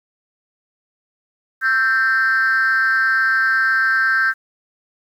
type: tone with frequency modulation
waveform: sine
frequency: 1568 Hz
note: G6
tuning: in tune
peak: -12 dBFS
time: 1.61-4.34 s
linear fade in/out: 50 ms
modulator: 241 Hz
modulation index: 0.71
effects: tanh soft clip ceiling -11 dBFS + 8-bit